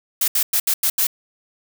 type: noise bursts at uneven times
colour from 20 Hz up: blue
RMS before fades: -18 dBFS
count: 6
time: 0.21-0.28 / 0.35-0.43 / 0.53-0.6 / 0.67-0.74 / 0.83-0.9 / 0.98-1.07 s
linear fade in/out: 5 ms
effects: none